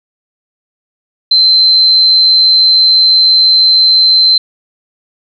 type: tone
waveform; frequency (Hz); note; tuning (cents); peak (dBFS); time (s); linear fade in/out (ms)
sine; 4093; C8; -39; -4; 1.31-4.38; 5
effects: none